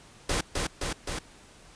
pink noise with echo, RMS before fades -27 dBFS, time 0.29-0.41 s, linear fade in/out 5 ms, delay 260 ms, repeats 3, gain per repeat -2 dB, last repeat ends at 1.19 s, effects pink hiss -53 dBFS RMS until 1.75 s + resampled to 22050 Hz

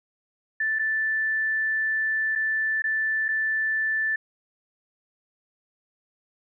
sine tone with dropouts, 1760 Hz, A6, in tune, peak -22 dBFS, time 0.6-4.16 s, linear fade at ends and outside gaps 5 ms, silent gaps 0.788-0.793 / 2.353-2.357 / 2.821-2.84 / 3.283-3.287 s, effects none

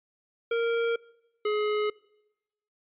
square tone pair in turn, 464.2 / 421.7 Hz, A#4 / G#4, -7 / +26 cents, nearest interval major second, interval 167 cents, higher first, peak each -25 dBFS, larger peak neither, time 0.51-0.96 / 1.45-1.9 s, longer neither, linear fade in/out 5 ms, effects noise-tail reverb RT60 0.9 s tail -23 dB re dry + resampled to 8000 Hz

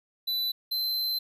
square tone pair in turn, 3989 / 4085 Hz, B7 / C8, +17 / -42 cents, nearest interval unison, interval 41 cents, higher second, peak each -27 dBFS, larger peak neither, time 0.27-0.52 / 0.71-1.19 s, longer second, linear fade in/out 10 ms, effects resampled to 32000 Hz

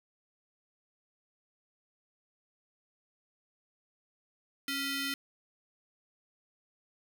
15% pulse ring-modulated tone, 1116 Hz, C#6, 11 cents sharp, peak -23 dBFS, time 4.68-5.14 s, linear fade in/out 2 ms, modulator 842 Hz, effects none

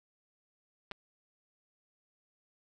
clicks, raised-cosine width 0.3 ms, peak -24 dBFS, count 2, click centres 0.913 / 0.918 s, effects none

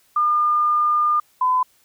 sine tone pair in turn, 1208 / 1012 Hz, D6 / B5, +48 / +42 cents, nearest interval minor third, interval 306 cents, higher first, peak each -15 dBFS, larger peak neither, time 0.16-1.2 / 1.41-1.63 s, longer first, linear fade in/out 5 ms, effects white hiss -59 dBFS RMS until 1.84 s

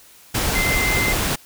sine tone in noise, 2077 Hz, C7, 13 cents flat, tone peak -20 dBFS, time 0.55-1.13 s, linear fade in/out 10 ms, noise pink, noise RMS -21 dBFS, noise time 0.34-1.36 s, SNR -2 dB, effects white hiss -48 dBFS RMS until 1.45 s

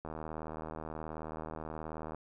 click train, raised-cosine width 1 ms, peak -27 dBFS, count 166, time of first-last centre 0.05-2.147 s, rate 78.7 Hz, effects none

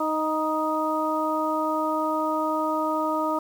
harmonic tone with a mistuned harmonic, 311.1 Hz, D#4, in tune, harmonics 1 / 2 / 3 / 4, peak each -28 / -28 / -28 / -28 dBFS, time 0-3.39 s, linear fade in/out 5 ms, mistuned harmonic 3, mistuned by +20 cents, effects 8-bit

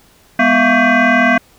sine tone with frequency modulation, 659.3 Hz, E5, in tune, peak -7 dBFS, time 0.39-1.38 s, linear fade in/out 5 ms, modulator 453 Hz, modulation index 3.3, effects tanh soft clip ceiling -4 dBFS + pink hiss -49 dBFS RMS until 1.58 s

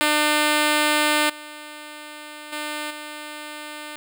5% pulse tone with level steps, 300 Hz, D4, 37 cents sharp, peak -6 / -25 / -16 / -22 dBFS, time 0.01-3.96 s, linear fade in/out 0 ms, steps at 1.29 / 2.52 / 2.9 s, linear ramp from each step 10 ms, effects none

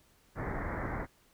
pink low-pass noise, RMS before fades -36 dBFS, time 0.35-1.07 s, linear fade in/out 50 ms, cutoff 2100 Hz, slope 96 dB/octave, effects pink hiss -66 dBFS RMS until 1.33 s

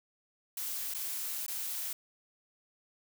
blue noise with dropouts, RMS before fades -37 dBFS, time 0.57-1.93 s, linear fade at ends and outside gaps 2 ms, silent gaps 0.938-0.947 / 1.464-1.481 s, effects none

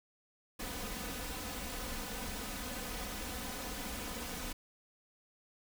pink noise with comb filter, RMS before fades -41 dBFS, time 0.59-4.53 s, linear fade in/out 10 ms, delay 4 ms, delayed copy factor +0.65, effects none

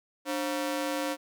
sawtooth ring-modulated tone, 415.1 Hz, G#4, 1 cent flat, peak -22 dBFS, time 0.25-1.17 s, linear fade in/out 50 ms, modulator 119 Hz, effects none

